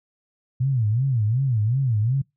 sine tone with vibrato, 120 Hz, B2, 49 cents flat, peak -18 dBFS, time 0.6-2.22 s, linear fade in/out 10 ms, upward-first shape sine, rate 2.7 Hz, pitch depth 240 cents each way, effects noise-tail reverb RT60 0.2 s tail -25 dB re dry

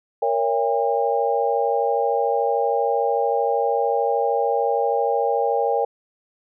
sine chord, A# diminished seventh, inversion none, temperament just, 466.2 / 559.4 / 671.3 / 805.5 Hz, A#4 / C#5 / E5 / G5, 0 / +16 / +31 / +47 cents, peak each -22 / -24 / -28 / -22 dBFS, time 0.22-5.85 s, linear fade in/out 5 ms, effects none

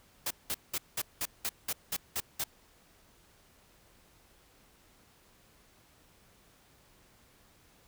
white noise bursts, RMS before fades -33 dBFS, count 10, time 0.26-2.44 s, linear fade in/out 5 ms, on 47 ms, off 190 ms, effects pink hiss -63 dBFS RMS until 7.87 s

